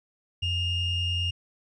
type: ring-modulated tone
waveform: triangle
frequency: 1371 Hz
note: F6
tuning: 32 cents flat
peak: -20 dBFS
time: 0.42-1.31 s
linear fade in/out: 10 ms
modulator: 1460 Hz
effects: resampled to 22050 Hz